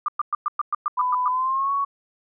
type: tone bursts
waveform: sine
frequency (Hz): 1195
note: D6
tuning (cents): +30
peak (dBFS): -19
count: 10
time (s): 0.06-1.28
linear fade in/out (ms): 2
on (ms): 23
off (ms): 110
type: tone with pitch glide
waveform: sine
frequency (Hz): 1000 to 1116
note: B5 to C#6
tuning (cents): +21 to +11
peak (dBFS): -20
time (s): 0.97-1.85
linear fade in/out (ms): 10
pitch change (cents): +190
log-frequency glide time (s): 1.29-1.72
effects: none